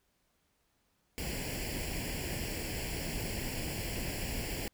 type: noise with comb filter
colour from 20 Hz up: pink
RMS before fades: -37 dBFS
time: 1.18-4.68 s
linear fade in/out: 0 ms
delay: 0.4 ms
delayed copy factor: +0.8
effects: pink hiss -75 dBFS RMS until 4.73 s